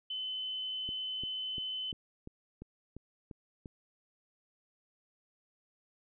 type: tone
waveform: sine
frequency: 3037 Hz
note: F#7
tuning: 44 cents sharp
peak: -35 dBFS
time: 0.1-1.92 s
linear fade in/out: 5 ms
type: click train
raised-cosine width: 3 ms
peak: -32 dBFS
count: 9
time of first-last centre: 0.89-3.658 s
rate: 2.89 Hz
effects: none